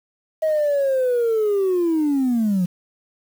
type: linear sweep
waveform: sine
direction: down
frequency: 637 to 172.7 Hz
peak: -15 dBFS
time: 0.42-2.66 s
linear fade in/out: 10 ms
effects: tanh soft clip ceiling -13 dBFS + 7-bit